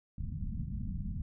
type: low-pass noise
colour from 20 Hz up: pink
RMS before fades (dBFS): -37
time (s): 0.18-1.22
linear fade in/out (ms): 2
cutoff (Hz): 220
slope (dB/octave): 48
effects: none